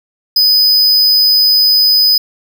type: tone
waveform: square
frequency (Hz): 5000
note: D#8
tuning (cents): +8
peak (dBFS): -7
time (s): 0.36-2.18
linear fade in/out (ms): 5
effects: none